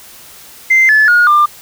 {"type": "tone with pitch steps", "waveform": "sine", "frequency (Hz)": [2080, 1729, 1437.2, 1194.6], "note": ["C7", "A6", "F6", "D6"], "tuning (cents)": [-11, -31, 49, 29], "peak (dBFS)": -4, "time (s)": [0.7, 1.46], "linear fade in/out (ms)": 10, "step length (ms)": 190, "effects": ["tanh soft clip ceiling -2 dBFS", "white hiss -37 dBFS RMS until 1.61 s"]}